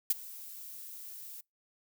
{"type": "noise with ADSR envelope", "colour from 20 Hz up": "violet", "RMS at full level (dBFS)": -24, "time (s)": [0.1, 1.41], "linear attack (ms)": 6, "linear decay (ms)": 24, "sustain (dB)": -22, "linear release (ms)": 6, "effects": ["noise-tail reverb RT60 0.2 s tail -26 dB re dry"]}